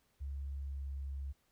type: tone with pitch glide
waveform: sine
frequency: 69.3 to 68.7 Hz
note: C#2 to C#2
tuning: 0 to -15 cents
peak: -38 dBFS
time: 0.2-1.33 s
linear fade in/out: 20 ms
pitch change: -15 cents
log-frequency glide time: 0.61-0.82 s
effects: pink hiss -75 dBFS RMS until 1.51 s